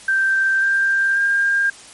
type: tone with pitch steps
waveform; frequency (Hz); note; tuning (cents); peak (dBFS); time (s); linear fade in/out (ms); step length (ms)
sine; 1566 / 1585.1 / 1604.5; G6 / G6 / G6; -2 / +19 / +40; -14; 0.08-1.7; 5; 540
effects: white hiss -41 dBFS RMS until 1.93 s + MP3 48 kbps